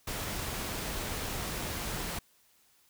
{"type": "noise", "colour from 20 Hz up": "pink", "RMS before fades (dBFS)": -36, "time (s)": [0.07, 2.19], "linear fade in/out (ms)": 5, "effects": ["white hiss -66 dBFS RMS until 2.89 s"]}